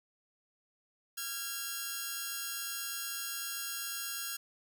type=tone pair together; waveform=5% pulse; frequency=1380 / 1638.4 Hz; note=F6 / G#6; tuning=-21 / -24 cents; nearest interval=minor third; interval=297 cents; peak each=-28 dBFS; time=1.17-4.37 s; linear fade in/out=10 ms; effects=none